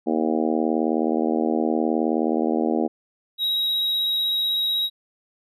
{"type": "harmonic tone", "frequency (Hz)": 79.2, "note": "D#2", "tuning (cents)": 31, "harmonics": [3, 4, 5, 6, 7, 8, 9, 10], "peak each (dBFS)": [-24, -24, -27, -29, -31, -33, -31, -34], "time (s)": [0.06, 2.88], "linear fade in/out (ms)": 20}
{"type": "tone with vibrato", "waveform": "triangle", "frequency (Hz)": 3826, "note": "A#7", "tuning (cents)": 44, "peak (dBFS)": -19, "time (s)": [3.38, 4.9], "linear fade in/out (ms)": 50, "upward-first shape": "sine", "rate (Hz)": 16, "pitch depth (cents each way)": 12}
{"effects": []}